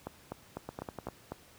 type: two click trains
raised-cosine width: 1 ms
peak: -23 / -24 dBFS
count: 6 / 5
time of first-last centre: 0.07-1.32 / 0.69-1.086 s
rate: 4 / 10.1 Hz
effects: pink hiss -58 dBFS RMS until 1.58 s + high-pass 60 Hz 12 dB/octave